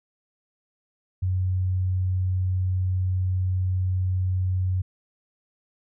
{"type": "tone", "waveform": "sine", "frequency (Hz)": 92.5, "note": "F#2", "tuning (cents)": 0, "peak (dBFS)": -21, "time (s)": [1.22, 4.82], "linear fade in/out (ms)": 10, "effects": []}